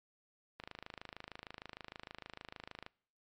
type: click train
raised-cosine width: 0.3 ms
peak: -29 dBFS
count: 61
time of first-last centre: 0.6-2.864 s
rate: 26.5 Hz
effects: noise-tail reverb RT60 0.6 s tail -25 dB re dry + MP3 64 kbps